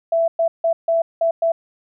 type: tone bursts at uneven times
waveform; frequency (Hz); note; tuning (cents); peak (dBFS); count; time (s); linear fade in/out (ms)
sine; 664; E5; +12; -14; 6; 0.12-0.28 / 0.39-0.48 / 0.64-0.73 / 0.88-1.02 / 1.21-1.31 / 1.42-1.52; 5
effects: none